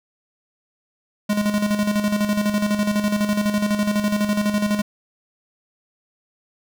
square tone with tremolo, 207.7 Hz, G#3, in tune, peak -17 dBFS, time 1.29-4.82 s, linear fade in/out 10 ms, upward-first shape square, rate 12 Hz, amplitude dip 55%, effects none

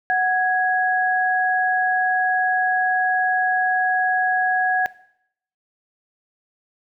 sine tone pair together, 740 / 1661.2 Hz, F#5 / G#6, 0 / 0 cents, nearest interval octave + major second, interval 1400 cents, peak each -19 dBFS, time 0.1-4.86 s, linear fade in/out 0 ms, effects noise-tail reverb RT60 0.7 s tail -18 dB re dry

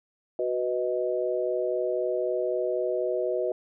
sine chord, B major, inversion second, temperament equal with one note detuned, 370 / 493.9 / 626.2 Hz, F#4 / B4 / D#5, 0 / 0 / +11 cents, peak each -29 dBFS, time 0.39-3.52 s, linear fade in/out 2 ms, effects none

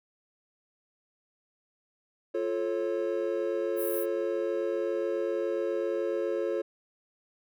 triangle chord, F augmented, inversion none, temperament just, 349.2 / 436.5 / 545.7 Hz, F4 / A4 / C#5, 0 / -14 / -27 cents, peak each -30 dBFS, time 2.34-6.62 s, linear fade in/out 10 ms
white high-pass noise, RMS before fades -37 dBFS, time 3.76-4.06 s, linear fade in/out 50 ms, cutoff 10000 Hz, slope 48 dB/octave
effects none

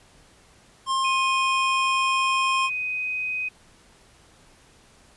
square tone, 1062 Hz, C6, 25 cents sharp, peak -22 dBFS, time 0.86-2.7 s, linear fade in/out 50 ms
sine tone with pitch glide, 2489 to 2508 Hz, D#7 to D#7, 0 to +13 cents, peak -25 dBFS, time 1.04-3.49 s, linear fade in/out 10 ms, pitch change +13 cents, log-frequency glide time 1.89-3.17 s
effects pink hiss -55 dBFS RMS until 5.16 s + resampled to 24000 Hz

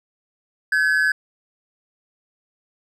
triangle ring-modulated tone, 1615 Hz, G#6, 49 cents flat, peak -11 dBFS, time 0.72-1.12 s, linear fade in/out 5 ms, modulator 80.1 Hz, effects none

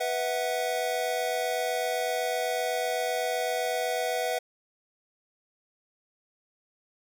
square chord, B suspended fourth, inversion none, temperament equal with one note detuned, 493.9 / 652.1 / 740 Hz, B4 / E5 / F#5, 0 / -19 / 0 cents, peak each -32 dBFS, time 0-4.39 s, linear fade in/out 10 ms, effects none

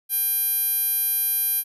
10% pulse tone with band-pass filter, 800 Hz, G5, 35 cents sharp, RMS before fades -23 dBFS, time 0.09-1.64 s, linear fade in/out 50 ms, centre 12000 Hz, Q 8.4, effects none

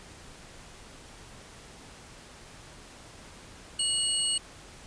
sine tone cluster, 2906 / 4369 / 8430 Hz, F#7 / C#8 / C9, -32 / -26 / +12 cents, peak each -29 / -34 / -28 dBFS, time 3.79-4.38 s, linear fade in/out 5 ms, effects pink hiss -49 dBFS RMS until 4.86 s + resampled to 22050 Hz

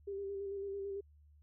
sine tone with vibrato, 396.1 Hz, G4, 18 cents sharp, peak -38 dBFS, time 0.07-1.01 s, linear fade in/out 10 ms, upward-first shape square, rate 9 Hz, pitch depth 22 cents each way, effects added 74 Hz sine -60 dBFS peak until 1.42 s

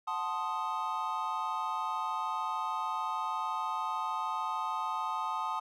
triangle chord, F# diminished seventh, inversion none, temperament equal, 740 / 880 / 1046.5 / 1244.5 Hz, F#5 / A5 / C6 / Eb6, 0 / 0 / 0 / 0 cents, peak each -40 / -34 / -36 / -34 dBFS, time 0.07-5.6 s, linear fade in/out 10 ms, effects none

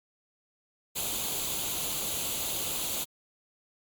white noise with comb filter, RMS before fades -32 dBFS, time 0.95-3.05 s, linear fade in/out 20 ms, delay 0.28 ms, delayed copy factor +0.65, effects Opus 48 kbps

